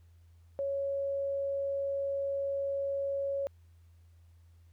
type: tone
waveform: sine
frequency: 554.4 Hz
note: C#5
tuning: in tune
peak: -30 dBFS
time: 0.59-3.47 s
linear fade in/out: 0 ms
effects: added 84 Hz sine -56 dBFS peak until 4.72 s + pink hiss -75 dBFS RMS until 4.72 s